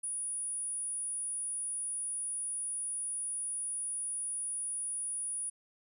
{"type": "tone", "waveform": "sine", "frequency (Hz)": 9730, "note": "D#9", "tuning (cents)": -40, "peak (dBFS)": -34, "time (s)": [0.03, 5.5], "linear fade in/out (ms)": 10, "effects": []}